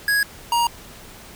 square tone pair in turn, 1661.2 / 942.9 Hz, G#6 / A#5, 0 / +20 cents, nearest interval minor seventh, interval 980 cents, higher first, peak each -17 dBFS, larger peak neither, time 0.08-0.23 / 0.52-0.67 s, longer neither, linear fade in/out 2 ms, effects pink hiss -42 dBFS RMS until 1.35 s

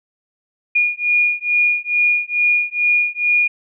sine beating tone pair, 2435 / 2437.3 Hz, D#7 / D#7, -38 / -36 cents, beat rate 2.3 Hz, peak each -17 dBFS, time 0.75-3.48 s, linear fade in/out 10 ms, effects none

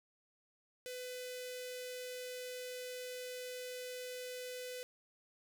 sawtooth tone with notch filter, 501 Hz, B4, 25 cents sharp, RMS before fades -45 dBFS, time 0.86-4.83 s, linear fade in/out 0 ms, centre 1000 Hz, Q 0.62, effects none

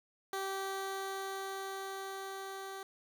15% pulse tone with level ramp, 387.8 Hz, G4, 19 cents flat, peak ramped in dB -29 to -36 dBFS, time 0.33-2.83 s, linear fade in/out 2 ms, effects none

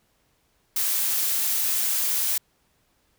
blue noise, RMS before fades -24 dBFS, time 0.76-2.38 s, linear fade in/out 5 ms, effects pink hiss -67 dBFS RMS until 3.18 s

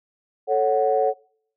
sine chord, F# minor, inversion first, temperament equal, 440 / 554.4 / 740 Hz, A4 / C#5 / F#5, 0 / 0 / 0 cents, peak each -21 dBFS, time 0.47-1.14 s, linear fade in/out 50 ms, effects noise-tail reverb RT60 0.6 s tail -24 dB re dry + tanh soft clip ceiling -7 dBFS

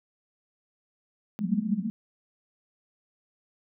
pink band-pass noise, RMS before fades -28 dBFS, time 1.39-1.9 s, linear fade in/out 0 ms, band 190 to 220 Hz, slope 96 dB/octave, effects none

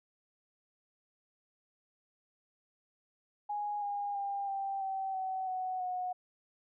sine tone with pitch steps, 828 / 813.3 / 798.9 / 784.7 / 770.8 / 757.1 / 743.7 / 730.5 Hz, G#5 / G#5 / G5 / G5 / G5 / F#5 / F#5 / F#5, -5 / -36 / +33 / +2 / -29 / +40 / +9 / -22 cents, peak -33 dBFS, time 3.49-6.13 s, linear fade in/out 10 ms, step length 330 ms, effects none

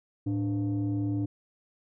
sine tone pair together, 110 / 294.2 Hz, A2 / D4, 0 / +3 cents, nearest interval octave + perfect fourth, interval 1703 cents, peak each -27 dBFS, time 0.26-1.26 s, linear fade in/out 10 ms, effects tanh soft clip ceiling -23 dBFS

